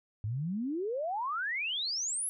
sine exponential sweep, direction up, 99.6 to 11290 Hz, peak -31 dBFS, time 0.24-2.29 s, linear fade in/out 0 ms, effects none

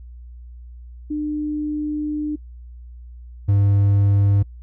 sine / triangle tone pair in turn, 300 / 100.32 Hz, D4 / G2, +37 / +41 cents, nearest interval octave + perfect fifth, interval 1896 cents, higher first, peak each -21 / -11 dBFS, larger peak second, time 1.1-2.36 / 3.48-4.43 s, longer first, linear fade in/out 10 ms, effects noise-tail reverb RT60 0.1 s tail -26 dB re dry + added 60 Hz sine -36 dBFS peak until 4.62 s

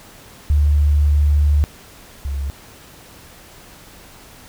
sine tone pair in turn, 73.42 / 69.3 Hz, D2 / C#2, 0 / 0 cents, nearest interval minor second, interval 100 cents, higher first, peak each -11 / -20 dBFS, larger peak first, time 0.5-1.64 / 2.25-2.5 s, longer first, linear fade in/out 0 ms, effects pink hiss -43 dBFS RMS until 4.48 s

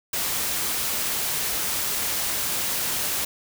white noise, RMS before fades -26 dBFS, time 0.13-3.25 s, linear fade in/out 5 ms, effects none

